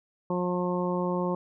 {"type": "harmonic tone", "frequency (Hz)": 179, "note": "F3", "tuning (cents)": 43, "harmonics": [1, 2, 3, 4, 5, 6], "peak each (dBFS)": [-29, -31, -32, -43, -35, -36], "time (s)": [0.3, 1.35], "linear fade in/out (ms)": 2, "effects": []}